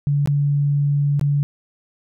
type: tone with dropouts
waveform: sine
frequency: 143.5 Hz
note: D3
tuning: 40 cents flat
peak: -15 dBFS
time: 0.07-1.43 s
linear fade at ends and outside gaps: 0 ms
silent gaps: 0.259-0.274 / 1.195-1.212 s
effects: none